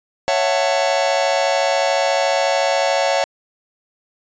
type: chord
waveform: 45% pulse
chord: F# minor seventh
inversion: second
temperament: just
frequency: 555 / 666 / 740 / 888 Hz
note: C#5 / E5 / F#5 / A5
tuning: +2 / +18 / 0 / +16 cents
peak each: -19 / -21 / -22 / -24 dBFS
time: 0.28-3.24 s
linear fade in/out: 0 ms
effects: resampled to 16000 Hz